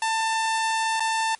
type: tone with dropouts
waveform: sawtooth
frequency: 892 Hz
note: A5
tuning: 23 cents sharp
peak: -18 dBFS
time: 0.02-1.35 s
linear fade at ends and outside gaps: 2 ms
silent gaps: 0.997-1.004 s
effects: white hiss -54 dBFS RMS until 1.39 s + MP3 48 kbps